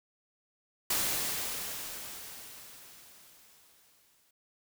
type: noise with exponential decay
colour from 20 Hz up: white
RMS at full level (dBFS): -29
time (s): 0.9-4.31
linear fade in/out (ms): 5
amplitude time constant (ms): 740
effects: none